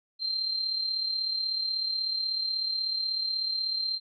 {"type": "tone with amplitude modulation", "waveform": "sine", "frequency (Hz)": 4150, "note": "C8", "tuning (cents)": -15, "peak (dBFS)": -25, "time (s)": [0.19, 4], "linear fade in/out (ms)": 50, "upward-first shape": "sine", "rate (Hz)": 36.3, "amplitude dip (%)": 50, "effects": []}